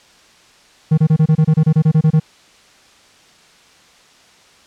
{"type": "tone bursts", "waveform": "triangle", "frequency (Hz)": 156.7, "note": "D#3", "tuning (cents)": 13, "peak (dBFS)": -6, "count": 14, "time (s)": [0.91, 2.199], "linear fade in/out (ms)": 10, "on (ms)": 67, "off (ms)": 27, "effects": ["white hiss -48 dBFS RMS until 4.66 s", "low-pass 6000 Hz 12 dB/octave"]}